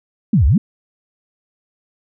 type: exponential two-way sweep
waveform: sine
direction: down then up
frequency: 246.9 to 60 to 246.9 Hz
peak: -9 dBFS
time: 0.33-0.58 s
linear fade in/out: 5 ms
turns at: 0.46 s
effects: none